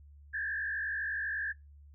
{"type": "tone with frequency modulation", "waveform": "sine", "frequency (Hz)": 1685, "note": "G#6", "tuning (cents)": 25, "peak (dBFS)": -32, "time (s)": [0.33, 1.53], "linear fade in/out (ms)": 20, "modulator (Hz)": 52, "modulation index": 1.7, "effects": ["noise-tail reverb RT60 0.2 s tail -22 dB re dry", "added 72 Hz sine -52 dBFS peak until 1.94 s"]}